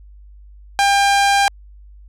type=tone; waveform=sawtooth; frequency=799 Hz; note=G5; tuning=33 cents sharp; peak=-8 dBFS; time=0.79-1.48 s; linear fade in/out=0 ms; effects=added 50 Hz sine -39 dBFS peak until 2.08 s + low-pass 9000 Hz 12 dB/octave